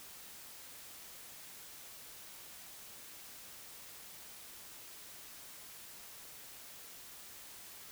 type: silence
effects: white hiss -52 dBFS RMS until 7.91 s